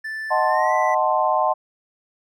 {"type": "tone with pitch glide", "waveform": "triangle", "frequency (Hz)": [1760, 1975.5], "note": ["A6", "B6"], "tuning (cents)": [0, 0], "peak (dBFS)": -25, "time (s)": [0.04, 0.95], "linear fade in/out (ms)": 10, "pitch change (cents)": 200, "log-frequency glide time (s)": [0.48, 0.73]}
{"type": "chord", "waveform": "sine", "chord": "D# diminished seventh", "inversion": "none", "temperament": "equal", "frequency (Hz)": [622.3, 740, 880, 1046.5], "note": ["D#5", "F#5", "A5", "C6"], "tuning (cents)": [0, 0, 0, 0], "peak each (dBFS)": -22, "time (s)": [0.3, 1.54], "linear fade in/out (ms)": 20}
{"effects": []}